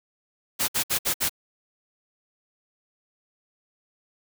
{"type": "noise bursts", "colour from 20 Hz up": "white", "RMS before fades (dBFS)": -24, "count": 5, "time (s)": [0.59, 1.295], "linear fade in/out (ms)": 20, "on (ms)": 93, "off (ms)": 60, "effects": []}